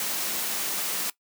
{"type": "high-pass noise", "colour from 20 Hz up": "white", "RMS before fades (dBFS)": -29, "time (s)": [0, 1.1], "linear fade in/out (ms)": 2, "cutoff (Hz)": 150, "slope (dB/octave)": 48, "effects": ["noise-tail reverb RT60 0.1 s tail -19 dB re dry"]}